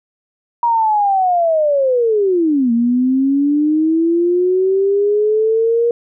sine linear two-way sweep, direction down then up, 954 to 230 to 474.7 Hz, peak -11 dBFS, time 0.63-5.91 s, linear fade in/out 2 ms, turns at 2.72 s, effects none

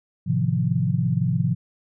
sine chord, F dominant seventh, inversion first, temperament just, 109.13 / 130.96 / 157.15 / 174.61 Hz, A2 / C3 / Eb3 / F3, -14 / +2 / +18 / 0 cents, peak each -26 / -23 / -26 / -24 dBFS, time 0.26-1.55 s, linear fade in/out 20 ms, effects none

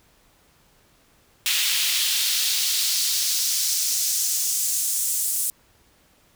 pink noise with high-pass filter sweep, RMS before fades -23 dBFS, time 1.46-5.5 s, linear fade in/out 0 ms, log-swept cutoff 2900 to 8800 Hz, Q 1.6, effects pink hiss -59 dBFS RMS until 6.35 s

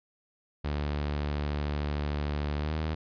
sawtooth tone with pitch glide, 73.42 to 78.24 Hz, D2 to D#2, 0 to +10 cents, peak -25 dBFS, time 0.64-2.95 s, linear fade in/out 10 ms, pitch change +110 cents, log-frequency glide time 2.59-2.74 s, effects resampled to 11025 Hz

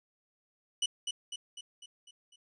sawtooth tone with echo, 2960 Hz, F#7, in tune, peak -24 dBFS, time 0.82-0.86 s, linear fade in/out 5 ms, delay 250 ms, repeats 6, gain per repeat -5 dB, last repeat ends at 2.36 s, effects resampled to 22050 Hz

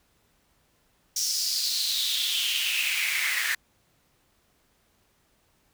pink noise with high-pass filter sweep, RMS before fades -27 dBFS, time 1.16-3.55 s, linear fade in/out 5 ms, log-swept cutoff 5700 to 1800 Hz, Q 5, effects pink hiss -67 dBFS RMS until 5.73 s

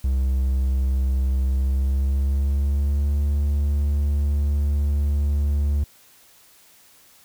triangle tone with pitch glide, 65.7 to 72.06 Hz, C2 to D2, +8 to -32 cents, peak -16 dBFS, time 0.04-5.84 s, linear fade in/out 5 ms, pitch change +160 cents, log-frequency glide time 1.44-3.18 s, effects white hiss -53 dBFS RMS until 7.24 s

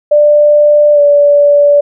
sine tone with pitch glide, 592 to 578.5 Hz, D5 to D5, +14 to -26 cents, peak -3 dBFS, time 0.11-1.81 s, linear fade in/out 10 ms, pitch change -40 cents, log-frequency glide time 0.93-1 s, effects none

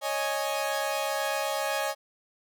sawtooth chord, C# suspended second, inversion none, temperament equal, 554.4 / 622.3 / 830.6 Hz, C#5 / D#5 / G#5, 0 / 0 / 0 cents, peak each -28 dBFS, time 0.01-1.95 s, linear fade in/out 50 ms, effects none

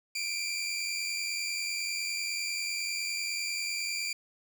20% pulse tone pair together, 2317 / 2407 Hz, D7 / D7, -24 / +42 cents, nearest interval minor second, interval 66 cents, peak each -30 / -29 dBFS, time 0.15-4.13 s, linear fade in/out 5 ms, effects 9-bit

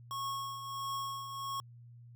square tone with tremolo, 1097 Hz, C#6, 18 cents flat, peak -35 dBFS, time 0.11-1.6 s, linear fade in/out 0 ms, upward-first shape triangle, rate 1.5 Hz, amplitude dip 60%, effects added 119 Hz sine -51 dBFS peak until 2.15 s

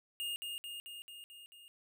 square tone with echo, 2834 Hz, F7, 25 cents sharp, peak -37 dBFS, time 0.2-0.36 s, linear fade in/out 0 ms, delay 220 ms, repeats 6, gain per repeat -3 dB, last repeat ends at 1.68 s, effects none

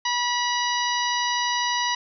harmonic tone, 972 Hz, B5, 28 cents flat, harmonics 1 / 2 / 3 / 4 / 5 / 6, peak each -25 / -28 / -30 / -31 / -32 / -33 dBFS, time 0.05-1.95 s, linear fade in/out 5 ms, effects none

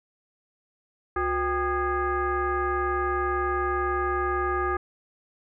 sine tone with frequency modulation, 794 Hz, G5, 22 cents sharp, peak -23 dBFS, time 1.16-4.77 s, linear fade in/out 5 ms, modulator 431 Hz, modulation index 1.8, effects none

